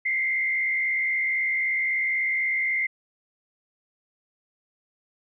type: tone with frequency modulation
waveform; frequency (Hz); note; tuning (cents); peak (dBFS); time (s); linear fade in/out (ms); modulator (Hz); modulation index
sine; 2093; C7; 0; -22; 0.05-2.87; 10; 63.8; 1
effects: none